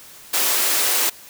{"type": "high-pass noise", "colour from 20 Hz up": "white", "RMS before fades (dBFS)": -19, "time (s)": [0.33, 1.1], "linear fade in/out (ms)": 10, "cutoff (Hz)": 280, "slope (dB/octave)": 48, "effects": ["white hiss -43 dBFS RMS until 1.29 s"]}